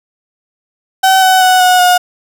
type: tone with pitch steps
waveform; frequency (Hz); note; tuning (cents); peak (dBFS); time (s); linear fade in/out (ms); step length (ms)
35% pulse; 762 / 751.5 / 741.2 / 731 / 720.9; G5 / F#5 / F#5 / F#5 / F#5; -49 / +27 / +3 / -21 / -45; -4; 1.03-1.98; 10; 190
effects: none